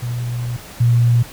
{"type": "tone pair in turn", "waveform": "sine", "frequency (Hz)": [120.7, 119.04], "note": ["B2", "A#2"], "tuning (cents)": [-39, 37], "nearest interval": "unison", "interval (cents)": 24, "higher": "first", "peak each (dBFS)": [-20, -10], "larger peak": "second", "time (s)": [[0.02, 0.57], [0.8, 1.23]], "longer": "first", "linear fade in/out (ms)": 10, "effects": ["pink hiss -37 dBFS RMS until 1.32 s"]}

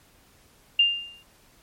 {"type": "tone with exponential decay", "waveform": "sine", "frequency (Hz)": 2800, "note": "F7", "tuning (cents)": 4, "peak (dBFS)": -13, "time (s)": [0.79, 1.23], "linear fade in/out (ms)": 5, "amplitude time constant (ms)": 94, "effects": ["pink hiss -58 dBFS RMS until 1.62 s", "MP3 64 kbps"]}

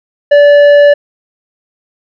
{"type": "tone with tanh clipping", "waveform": "sine", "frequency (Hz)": 579, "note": "D5", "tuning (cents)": -25, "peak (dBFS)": -3, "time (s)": [0.31, 0.94], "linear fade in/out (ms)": 10, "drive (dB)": 9, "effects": []}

